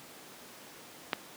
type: click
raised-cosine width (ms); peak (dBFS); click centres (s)
0.3; -11; 1.132
effects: pink hiss -50 dBFS RMS until 1.36 s + high-pass 200 Hz 12 dB/octave